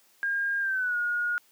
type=tone with pitch glide; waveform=sine; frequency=1614 to 1437.9 Hz; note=G#6 to F#6; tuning=-50 to -50 cents; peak=-25 dBFS; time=0.23-1.38 s; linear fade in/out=0 ms; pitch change=-200 cents; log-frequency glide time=0.6-0.97 s; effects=white hiss -62 dBFS RMS until 1.51 s + high-pass 200 Hz 12 dB/octave